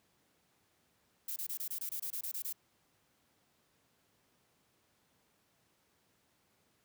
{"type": "noise bursts", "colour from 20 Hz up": "violet", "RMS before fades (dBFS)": -39, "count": 12, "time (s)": [1.28, 2.528], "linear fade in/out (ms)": 5, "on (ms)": 82, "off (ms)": 24, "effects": ["pink hiss -73 dBFS RMS until 6.84 s", "high-pass 100 Hz 12 dB/octave"]}